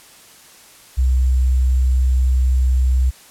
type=tone with sample-and-hold; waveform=sine; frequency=64 Hz; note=C2; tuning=38 cents flat; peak=-12 dBFS; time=0.97-3.11 s; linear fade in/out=20 ms; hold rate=7350 Hz; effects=white hiss -45 dBFS RMS until 3.3 s + low-pass 12000 Hz 12 dB/octave